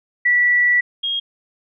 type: tone pair in turn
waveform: sine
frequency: 1954 / 3257 Hz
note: B6 / G#7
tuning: -19 / -34 cents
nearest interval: major sixth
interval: 885 cents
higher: second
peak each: -12 / -19 dBFS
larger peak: first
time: 0.25-0.81 / 1.03-1.2 s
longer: first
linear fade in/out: 10 ms
effects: none